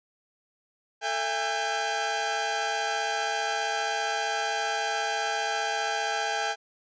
sawtooth tone cluster, 444.2 / 668 / 813 / 1551 Hz, A4 / E5 / G#5 / G6, +16 / +23 / -37 / -19 cents, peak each -33 / -30 / -25 / -30 dBFS, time 1.01-6.56 s, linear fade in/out 50 ms, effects resampled to 16000 Hz

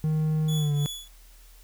triangle tone with pitch glide, 155.56 to 145.14 Hz, D#3 to D3, 0 to -20 cents, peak -20 dBFS, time 0.04-0.86 s, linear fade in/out 0 ms, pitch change -120 cents, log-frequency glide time 0.55-0.73 s
sawtooth tone with tremolo, 3412 Hz, G#7, 46 cents sharp, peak -29 dBFS, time 0.48-1.08 s, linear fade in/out 5 ms, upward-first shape triangle, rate 3 Hz, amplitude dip 90%
effects added 40 Hz sine -49 dBFS peak until 1.63 s + white hiss -57 dBFS RMS until 1.63 s

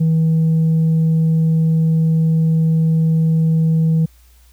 sine tone with tanh clipping, 161 Hz, E3, 41 cents flat, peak -12 dBFS, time 0-4.06 s, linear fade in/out 10 ms, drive 1 dB, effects added 60 Hz sine -46 dBFS peak until 4.52 s + white hiss -55 dBFS RMS until 4.52 s

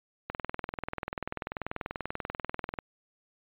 click train, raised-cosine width 0.5 ms, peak -18 dBFS, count 52, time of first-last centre 0.3-2.788 s, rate 20.5 Hz, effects resampled to 8000 Hz

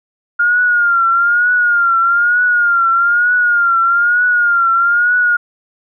sine tone with vibrato, 1412 Hz, F6, 19 cents sharp, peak -9 dBFS, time 0.39-5.37 s, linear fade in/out 10 ms, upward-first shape triangle, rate 1.1 Hz, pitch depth 79 cents each way, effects none

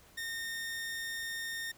sawtooth tone, 1832 Hz, A#6, 31 cents flat, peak -33 dBFS, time 0.17-1.72 s, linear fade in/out 10 ms, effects pink hiss -60 dBFS RMS until 1.77 s

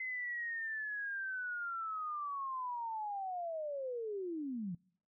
sine linear sweep, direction down, 2058 to 164.81 Hz, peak -37 dBFS, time 0-4.75 s, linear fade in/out 5 ms, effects noise-tail reverb RT60 0.6 s tail -26 dB re dry

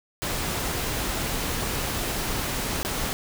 pink noise with dropouts, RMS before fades -28 dBFS, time 0.22-3.13 s, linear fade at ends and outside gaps 0 ms, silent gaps 2.83-2.849 s, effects none

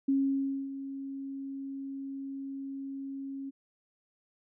sine tone with ADSR envelope, 272.9 Hz, C#4, 27 cents flat, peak -23 dBFS, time 0.08-3.51 s, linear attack 8 ms, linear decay 600 ms, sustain -13 dB, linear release 23 ms, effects none

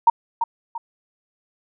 sine tone with echo, 928 Hz, A#5, 8 cents flat, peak -8 dBFS, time 0.07-0.1 s, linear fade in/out 5 ms, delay 340 ms, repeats 2, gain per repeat -9 dB, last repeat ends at 0.78 s, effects none

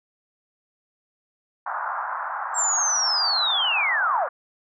pink band-pass noise, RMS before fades -29 dBFS, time 1.66-4.29 s, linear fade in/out 5 ms, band 750 to 1500 Hz, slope 48 dB/octave
sine linear sweep, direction down, 7570 to 466.2 Hz, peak -20 dBFS, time 2.54-4.28 s, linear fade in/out 50 ms
effects none

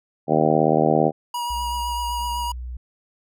harmonic tone, 77.78 Hz, D#2, in tune, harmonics 2 / 3 / 4 / 5 / 6 / 7 / 8 / 9 / 10, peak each -24 / -24 / -24 / -24 / -24 / -24 / -24 / -24 / -24 dBFS, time 0.27-1.12 s, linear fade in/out 50 ms
square tone with vibrato, 960 Hz, B5, 49 cents flat, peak -25 dBFS, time 1.34-2.52 s, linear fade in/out 5 ms, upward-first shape triangle, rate 7.9 Hz, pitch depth 19 cents each way
sine tone, 61.5 Hz, B1, 7 cents flat, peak -29 dBFS, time 1.5-2.77 s, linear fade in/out 5 ms
effects none

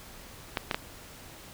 clicks, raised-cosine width 0.3 ms, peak -11 dBFS, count 3, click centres 0.572 / 0.712 / 0.745 s, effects pink hiss -48 dBFS RMS until 1.53 s

